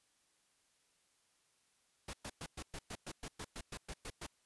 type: noise bursts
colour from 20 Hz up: pink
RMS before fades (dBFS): -45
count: 14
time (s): 2.08-4.266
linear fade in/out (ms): 5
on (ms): 54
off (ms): 110
effects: white hiss -75 dBFS RMS until 4.45 s + resampled to 24000 Hz